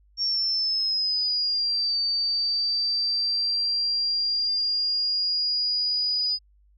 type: exponential two-way sweep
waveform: sine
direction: down then up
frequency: 5520 to 4599 to 4953 Hz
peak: -22 dBFS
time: 0.17-6.39 s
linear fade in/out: 50 ms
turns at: 1.99 s
effects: added 50 Hz sine -56 dBFS peak until 6.77 s